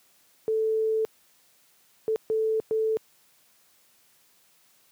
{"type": "tone bursts at uneven times", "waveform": "sine", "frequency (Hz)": 440, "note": "A4", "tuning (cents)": 0, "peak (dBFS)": -22, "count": 4, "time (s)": [[0.48, 1.05], [2.08, 2.16], [2.3, 2.6], [2.71, 2.97]], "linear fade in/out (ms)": 0, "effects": ["white hiss -62 dBFS RMS until 4.91 s", "high-pass 100 Hz 12 dB/octave"]}